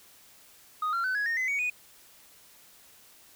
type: tone with pitch steps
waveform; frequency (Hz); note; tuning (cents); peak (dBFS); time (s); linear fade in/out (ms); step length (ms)
sine; 1244.5 / 1372.9 / 1514.6 / 1670.8 / 1843.2 / 2033 / 2243 / 2475; D#6 / F6 / F#6 / G#6 / A#6 / B6 / C#7 / D#7; 0 / -30 / +40 / +10 / -20 / +50 / +20 / -10; -24; 0.82-1.7; 5; 110
effects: tanh soft clip ceiling -25 dBFS + white hiss -56 dBFS RMS until 3.35 s